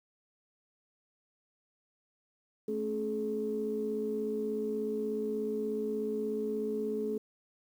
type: tone cluster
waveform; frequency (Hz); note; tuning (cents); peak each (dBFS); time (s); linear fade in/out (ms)
sine; 218.1 / 274.7 / 426.2; A3 / C#4 / G#4; -15 / -16 / +45; -36 / -40 / -32; 2.68-7.18; 5
effects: tanh soft clip ceiling -22 dBFS + 10-bit